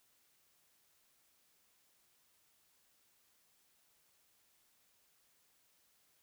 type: silence
effects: white hiss -73 dBFS RMS until 6.22 s